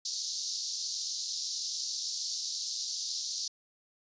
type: band-pass noise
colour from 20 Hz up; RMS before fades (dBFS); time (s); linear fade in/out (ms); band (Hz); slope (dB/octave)
pink; -36; 0.05-3.48; 5; 4200 to 6500; 48
effects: resampled to 16000 Hz